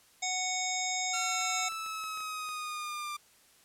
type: harmonic tone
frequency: 740 Hz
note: F#5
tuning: in tune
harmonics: 1 / 3 / 5 / 7 / 9 / 10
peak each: -36 / -36 / -39 / -42 / -36 / -38 dBFS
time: 0.22-1.69 s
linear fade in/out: 10 ms
type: linear sweep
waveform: sawtooth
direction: down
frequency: 1372 to 1185 Hz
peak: -32 dBFS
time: 1.13-3.17 s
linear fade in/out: 10 ms
type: clicks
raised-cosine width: 0.3 ms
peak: -36 dBFS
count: 8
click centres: 1.41 / 1.631 / 1.722 / 1.863 / 2.039 / 2.174 / 2.205 / 2.489 s
effects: white hiss -62 dBFS RMS until 3.64 s + low-pass 12000 Hz 12 dB/octave